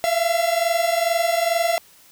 45% pulse tone pair together, 666 / 688.3 Hz, E5 / F5, +18 / -25 cents, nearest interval minor second, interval 57 cents, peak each -21 dBFS, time 0.04-1.78 s, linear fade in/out 0 ms, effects white hiss -51 dBFS RMS until 2.11 s

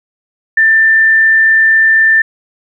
sine tone, 1782 Hz, A6, 22 cents sharp, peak -5 dBFS, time 0.57-2.22 s, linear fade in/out 5 ms, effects none

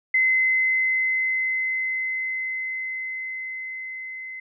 sine tone with level ramp, 2051 Hz, C7, 35 cents flat, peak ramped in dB -16 to -33 dBFS, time 0.14-4.4 s, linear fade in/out 5 ms, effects none

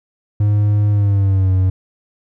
triangle tone with pitch glide, 103.83 to 93.58 Hz, G#2 to F#2, 0 to +20 cents, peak -9 dBFS, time 0.4-1.7 s, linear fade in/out 5 ms, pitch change -180 cents, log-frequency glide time 0.9-1.52 s, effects none

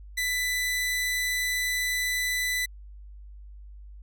sawtooth tone, 1992 Hz, B6, 14 cents sharp, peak -22 dBFS, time 0.17-2.66 s, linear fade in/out 10 ms, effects added 50 Hz sine -42 dBFS peak until 4.02 s

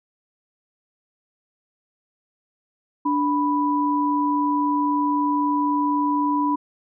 sine tone pair together, 292.7 / 987.8 Hz, D4 / B5, -6 / 0 cents, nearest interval octave + major sixth, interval 2106 cents, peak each -21 dBFS, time 3.05-6.56 s, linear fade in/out 10 ms, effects none

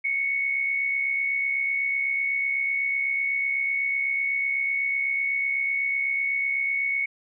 sine tone pair together, 2149 / 2217 Hz, C7 / C#7, +46 / 0 cents, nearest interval minor second, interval 54 cents, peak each -33 / -23 dBFS, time 0.04-7.06 s, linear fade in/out 10 ms, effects none

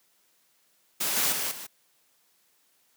white noise with level steps, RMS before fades -28 / -25 / -30 / -40 dBFS, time 1-1.67 s, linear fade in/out 10 ms, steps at 1.16 / 1.32 / 1.51 s, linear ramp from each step 5 ms, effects white hiss -67 dBFS RMS until 2.96 s + high-pass 150 Hz 12 dB/octave

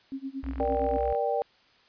sine tone with tremolo, 270 Hz, C#4, 45 cents flat, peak -30 dBFS, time 0.12-0.97 s, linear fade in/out 0 ms, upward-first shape sine, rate 8.7 Hz, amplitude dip 95%
sine tone, 62.1 Hz, B1, 10 cents sharp, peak -33 dBFS, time 0.43-1.13 s, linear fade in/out 5 ms
click train, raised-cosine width 0.5 ms, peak -30 dBFS, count 31, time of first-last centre 0.44-1.149 s, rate 42.3 Hz
sine chord, G minor, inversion first, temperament just, 470.4 / 588 / 784 Hz, Bb4 / D5 / G5, +16 / +2 / 0 cents, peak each -29 dBFS, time 0.6-1.42 s, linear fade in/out 0 ms
effects white hiss -61 dBFS RMS until 1.88 s + resampled to 11025 Hz

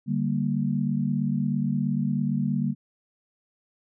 sine chord, G minor, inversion second, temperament equal, 146.83 / 196 / 233.1 Hz, D3 / G3 / Bb3, 0 / 0 / 0 cents, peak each -27 dBFS, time 0.06-2.75 s, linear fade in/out 50 ms, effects none

